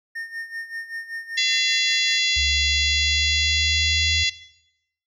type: tone with tremolo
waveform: triangle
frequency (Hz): 1826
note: A#6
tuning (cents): -36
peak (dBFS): -25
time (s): 0.15-2.19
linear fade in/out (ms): 10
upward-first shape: sine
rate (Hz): 5.2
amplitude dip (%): 75
type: harmonic tone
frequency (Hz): 681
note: F5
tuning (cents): -44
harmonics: 3 / 4 / 5 / 6 / 7 / 8 / 9 / 10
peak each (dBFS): -23 / -27 / -23 / -27 / -28 / -35 / -36 / -33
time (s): 1.37-4.3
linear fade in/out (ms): 10
type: exponential sweep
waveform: sine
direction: up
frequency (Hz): 71.2 to 82.41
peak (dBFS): -26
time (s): 2.36-4.24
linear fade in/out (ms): 10
effects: noise-tail reverb RT60 0.8 s tail -17 dB re dry